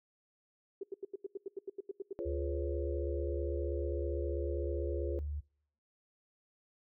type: tone bursts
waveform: sine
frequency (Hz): 392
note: G4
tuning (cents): 0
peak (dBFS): -36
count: 13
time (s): 0.81-2.13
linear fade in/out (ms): 5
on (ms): 24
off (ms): 84
type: chord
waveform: sine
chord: C# dominant seventh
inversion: first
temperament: just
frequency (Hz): 346.5 / 415.8 / 498.9 / 554.4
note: E#4 / G#4 / B4 / C#5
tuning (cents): -14 / +2 / +17 / 0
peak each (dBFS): -39 / -41 / -43 / -43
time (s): 2.19-5.19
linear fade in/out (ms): 0
type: tone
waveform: sine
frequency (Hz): 73.42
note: D2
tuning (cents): 0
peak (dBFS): -35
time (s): 2.25-5.41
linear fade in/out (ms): 20
effects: noise-tail reverb RT60 0.6 s tail -26 dB re dry